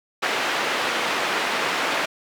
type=band-pass noise; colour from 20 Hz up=white; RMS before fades=-24 dBFS; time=0.22-2.06 s; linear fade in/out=10 ms; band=310 to 2300 Hz; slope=12 dB/octave; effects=none